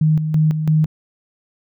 sine tone with tremolo, 155.56 Hz, D#3, in tune, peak -11 dBFS, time 0.01-0.86 s, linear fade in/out 5 ms, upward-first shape square, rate 3 Hz, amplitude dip 55%, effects none

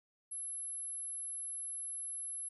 sine tone, 11020 Hz, F9, 24 cents flat, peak -39 dBFS, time 0.31-2.49 s, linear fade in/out 10 ms, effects none

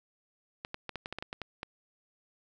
clicks, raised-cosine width 0.3 ms, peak -21 dBFS, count 11, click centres 0.649 / 0.744 / 0.893 / 0.957 / 1.059 / 1.126 / 1.186 / 1.225 / 1.329 / 1.417 / 1.631 s, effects none

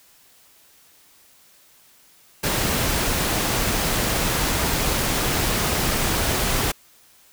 pink noise, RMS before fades -22 dBFS, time 2.43-6.72 s, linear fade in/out 10 ms, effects white hiss -54 dBFS RMS until 7.32 s

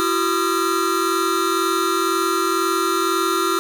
square tone cluster, 336.6 / 378.6 / 1234 / 1364 Hz, E4 / F#4 / D#6 / F6, +36 / +40 / -15 / -41 cents, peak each -24 dBFS, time 0-3.59 s, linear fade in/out 0 ms, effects none

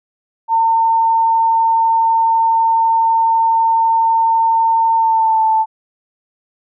sine tone with pitch glide, 906 to 882.2 Hz, A#5 to A5, -50 to +4 cents, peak -10 dBFS, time 0.48-5.66 s, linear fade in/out 50 ms, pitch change -46 cents, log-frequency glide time 4.96-5.44 s, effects none

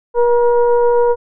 sine tone with frequency modulation, 478.8 Hz, A#4, 46 cents sharp, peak -9 dBFS, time 0.14-1.16 s, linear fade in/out 50 ms, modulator 475 Hz, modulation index 0.73, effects none

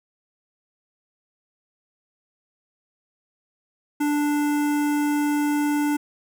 square tone with notch filter, 293.7 Hz, D4, in tune, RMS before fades -22 dBFS, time 4-5.97 s, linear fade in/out 10 ms, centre 4100 Hz, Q 0.98, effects none

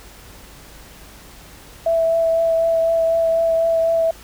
sine tone with vibrato, 659.3 Hz, E5, in tune, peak -14 dBFS, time 1.86-4.11 s, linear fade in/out 5 ms, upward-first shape triangle, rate 4 Hz, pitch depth 15 cents each way, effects added 50 Hz sine -46 dBFS peak until 4.23 s + pink hiss -43 dBFS RMS until 4.23 s

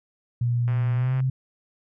sine tone with pitch glide, 120 to 130.86 Hz, B2 to C3, -49 to +1 cents, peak -20 dBFS, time 0.41-1.3 s, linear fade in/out 5 ms, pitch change +150 cents, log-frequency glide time 0.95-1.14 s
click train, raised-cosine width 0.5 ms, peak -25 dBFS, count 69, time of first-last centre 0.68-1.203 s, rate 130 Hz
effects none

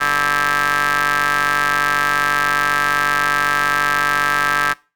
sawtooth ring-modulated tone, 142.6 Hz, C#3, 49 cents sharp, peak -8 dBFS, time 0-4.74 s, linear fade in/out 20 ms, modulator 1450 Hz, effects noise-tail reverb RT60 0.3 s tail -21 dB re dry

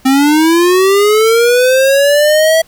square linear sweep, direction up, 260 to 655 Hz, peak -7 dBFS, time 0.05-2.62 s, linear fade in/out 10 ms, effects pink hiss -46 dBFS RMS until 2.67 s

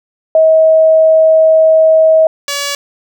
sine / 5% pulse tone pair in turn, 638 / 568.4 Hz, D#5 / C#5, +43 / +43 cents, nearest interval major second, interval 200 cents, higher first, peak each -4 dBFS, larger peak neither, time 0.35-2.27 / 2.48-2.75 s, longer first, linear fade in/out 2 ms, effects none

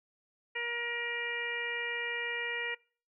harmonic tone, 474.1 Hz, A#4, 29 cents sharp, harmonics 1 / 2 / 3 / 4 / 5 / 6, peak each -42 / -45 / -46 / -36 / -38 / -43 dBFS, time 0.55-2.75 s, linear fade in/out 10 ms, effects noise-tail reverb RT60 0.4 s tail -23 dB re dry

